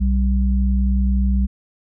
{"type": "tone pair together", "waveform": "sine", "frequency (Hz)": [61.74, 196], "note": ["B1", "G3"], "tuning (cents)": [0, 0], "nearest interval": "octave + minor sixth", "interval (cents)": 2000, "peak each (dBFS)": [-15, -21], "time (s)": [0, 1.47], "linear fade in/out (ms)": 20, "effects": []}